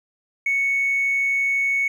triangle tone, 2217 Hz, C#7, in tune, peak -15 dBFS, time 0.46-1.88 s, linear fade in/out 5 ms, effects tanh soft clip ceiling -15 dBFS

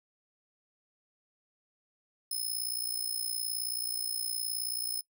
5% pulse tone with amplitude modulation, 5190 Hz, E8, 28 cents flat, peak -23 dBFS, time 2.31-5.01 s, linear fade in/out 5 ms, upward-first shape sine, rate 59 Hz, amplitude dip 80%, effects noise-tail reverb RT60 0.1 s tail -22 dB re dry

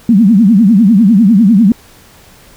sine tone with vibrato, 210.8 Hz, G#3, 26 cents sharp, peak -3 dBFS, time 0.09-1.72 s, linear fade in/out 2 ms, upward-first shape triangle, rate 10 Hz, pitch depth 290 cents each way, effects pink hiss -41 dBFS RMS until 2.56 s

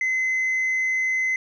sine tone, 2047 Hz, C7, 38 cents flat, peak -18 dBFS, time 0.01-1.36 s, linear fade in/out 2 ms, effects tanh soft clip ceiling -19 dBFS

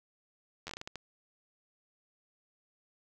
slowing click train, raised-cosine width 0.2 ms, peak -23 dBFS, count 9, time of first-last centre 0.67-0.957 s, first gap 10 ms, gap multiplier 1.35, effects none

